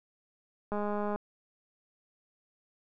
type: click train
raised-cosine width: 1 ms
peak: -21 dBFS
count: 92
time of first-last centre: 0.72-1.16 s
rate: 207 Hz
effects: none